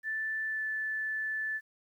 sine tone with pitch glide, 1760 to 1747.8 Hz, A6 to A6, 0 to -12 cents, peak -31 dBFS, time 0.03-1.61 s, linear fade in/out 50 ms, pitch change -12 cents, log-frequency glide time 0.46-0.64 s, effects 11-bit

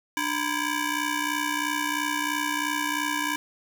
15% pulse ring-modulated tone, 655 Hz, E5, 11 cents flat, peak -16 dBFS, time 0.17-3.36 s, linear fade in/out 0 ms, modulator 359 Hz, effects none

